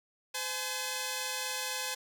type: tone pair together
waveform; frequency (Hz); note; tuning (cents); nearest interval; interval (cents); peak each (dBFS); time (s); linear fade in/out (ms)
5% pulse; 513 / 847; C5 / G#5; -34 / +34; major sixth; 868; -25 / -24; 0.34-1.95; 10
effects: none